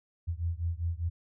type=beating tone pair; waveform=sine; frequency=82.41 / 87.41 Hz; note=E2 / F2; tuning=0 / +2 cents; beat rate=5 Hz; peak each=-32 / -33 dBFS; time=0.27-1.1 s; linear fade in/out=20 ms; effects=none